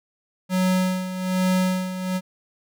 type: tone with tremolo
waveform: square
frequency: 185 Hz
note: F#3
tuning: in tune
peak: -18 dBFS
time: 0.49-2.21 s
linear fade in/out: 50 ms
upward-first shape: sine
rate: 1.2 Hz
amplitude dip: 70%
effects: none